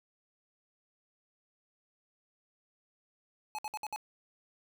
square tone bursts, 852 Hz, G#5, 44 cents sharp, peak -36 dBFS, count 5, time 3.55-3.961 s, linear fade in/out 0 ms, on 35 ms, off 59 ms, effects none

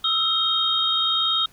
sine tone cluster, 1271 / 1332 / 3189 / 3731 Hz, D#6 / E6 / G7 / A#7, +36 / +18 / +29 / +1 cents, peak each -30 / -28 / -24 / -21 dBFS, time 0.04-1.46 s, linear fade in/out 5 ms, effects pink hiss -54 dBFS RMS until 1.52 s

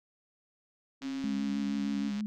sine tone with pitch glide, 268.7 to 278.7 Hz, C4 to C#4, +46 to +9 cents, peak -33 dBFS, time 1.01-2.12 s, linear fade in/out 50 ms, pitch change +63 cents, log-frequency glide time 1.19-1.53 s
click train, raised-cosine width 0.2 ms, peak -29 dBFS, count 166, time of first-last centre 1.02-2.207 s, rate 139 Hz
sine tone with vibrato, 207.7 Hz, G#3, in tune, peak -31 dBFS, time 1.24-2.26 s, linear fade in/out 0 ms, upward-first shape sine, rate 6.4 Hz, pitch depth 41 cents each way
effects none

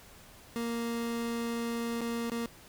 30% pulse tone with dropouts, 233.1 Hz, A#3, in tune, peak -29 dBFS, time 0.56-2.46 s, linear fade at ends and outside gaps 0 ms, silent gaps 2.008-2.015 / 2.298-2.318 s, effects pink hiss -54 dBFS RMS until 2.68 s

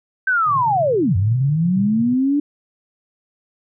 sine linear two-way sweep, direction down then up, 1568 to 89.7 to 294.8 Hz, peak -14 dBFS, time 0.27-2.4 s, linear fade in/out 5 ms, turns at 1.16 s
pink band-pass noise, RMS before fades -30 dBFS, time 0.46-2.15 s, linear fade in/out 10 ms, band 110 to 160 Hz, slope 96 dB/octave
effects none

